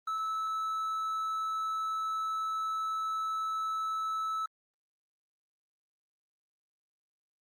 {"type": "tone", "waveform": "triangle", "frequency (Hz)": 1306, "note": "E6", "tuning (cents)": -17, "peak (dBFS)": -29, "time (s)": [0.07, 4.46], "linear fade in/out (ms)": 5, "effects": ["Opus 24 kbps"]}